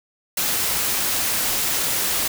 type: noise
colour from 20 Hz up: white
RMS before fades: -22 dBFS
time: 0.37-2.28 s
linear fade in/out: 5 ms
effects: none